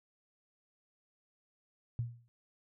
sine tone with exponential decay, 118.3 Hz, A#2, 26 cents sharp, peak -29 dBFS, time 1.99-2.28 s, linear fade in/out 0 ms, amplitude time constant 62 ms, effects none

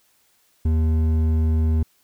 sine tone with hard clipping, 79.5 Hz, D#2, 38 cents sharp, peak -18 dBFS, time 0.65-1.83 s, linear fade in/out 5 ms, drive 8 dB, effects white hiss -62 dBFS RMS until 2.03 s

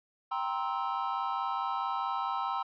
triangle chord, C dominant seventh, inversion second, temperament just, 784.9 / 941.9 / 1046.5 / 1308.1 Hz, G5 / Bb5 / C6 / E6, +2 / +18 / 0 / -14 cents, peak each -34 dBFS, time 0.31-2.63 s, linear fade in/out 10 ms, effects resampled to 11025 Hz

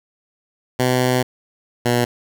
10% pulse tone pair in turn, 126.5 / 120.99 Hz, B2 / B2, +42 / -35 cents, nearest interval minor second, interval 77 cents, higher first, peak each -7 dBFS, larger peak neither, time 0.79-1.23 / 1.85-2.05 s, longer first, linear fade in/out 10 ms, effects none

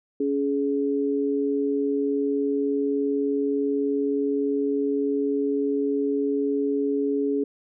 sine tone pair together, 280.6 / 420.4 Hz, C#4 / G#4, +21 / +21 cents, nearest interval perfect fifth, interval 700 cents, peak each -24 dBFS, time 0.2-7.44 s, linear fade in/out 5 ms, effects none

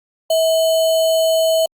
sine tone with sample-and-hold, 648 Hz, E5, 30 cents flat, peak -12 dBFS, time 0.3-1.66 s, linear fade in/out 5 ms, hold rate 3675 Hz, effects Opus 48 kbps

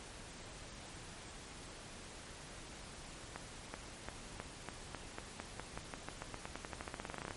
accelerating click train, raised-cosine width 0.5 ms, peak -26 dBFS, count 30, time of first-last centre 3.36-7.308 s, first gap 380 ms, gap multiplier 0.91, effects pink hiss -51 dBFS RMS until 7.36 s + MP3 48 kbps

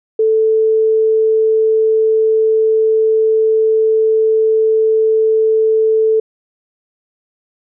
sine tone, 440 Hz, A4, in tune, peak -9 dBFS, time 0.19-6.2 s, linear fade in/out 5 ms, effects none

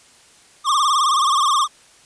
square tone with vibrato, 1145 Hz, D6, 44 cents flat, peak -15 dBFS, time 0.64-1.68 s, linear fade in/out 50 ms, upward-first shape sine, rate 19 Hz, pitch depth 130 cents each way, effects white hiss -50 dBFS RMS until 2.05 s + resampled to 22050 Hz

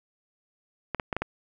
clicks, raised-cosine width 0.5 ms, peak -13 dBFS, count 5, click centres 0.947 / 0.998 / 1.128 / 1.166 / 1.22 s, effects none

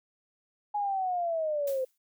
sine linear sweep, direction down, 837 to 510 Hz, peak -27 dBFS, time 0.74-1.85 s, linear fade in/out 10 ms
blue noise with exponential decay, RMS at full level -40 dBFS, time 1.67-1.98 s, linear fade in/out 5 ms, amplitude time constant 66 ms
effects none

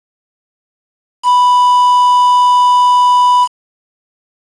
triangle tone with quantisation, 987.8 Hz, B5, in tune, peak -4 dBFS, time 1.23-3.48 s, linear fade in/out 50 ms, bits 4, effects resampled to 22050 Hz

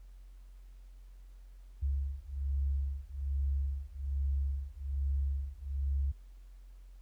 sine beating tone pair, 68.4 / 69.6 Hz, C#2 / C#2, -23 / +8 cents, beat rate 1.2 Hz, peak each -34 / -34 dBFS, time 1.82-6.12 s, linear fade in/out 10 ms, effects added 45 Hz sine -49 dBFS peak until 7.01 s + pink hiss -72 dBFS RMS until 7.01 s

